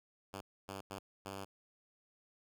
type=tone bursts at uneven times; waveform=5% pulse; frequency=97.7 Hz; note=G2; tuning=5 cents flat; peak=-32 dBFS; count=4; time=0.33-0.41 / 0.68-0.81 / 0.9-0.99 / 1.25-1.45 s; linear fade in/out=10 ms; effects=none